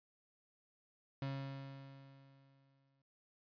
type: tone with exponential decay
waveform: 35% pulse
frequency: 136.6 Hz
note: C#3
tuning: 25 cents flat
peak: -36 dBFS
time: 1.22-3.02 s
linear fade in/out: 2 ms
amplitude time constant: 390 ms
effects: resampled to 11025 Hz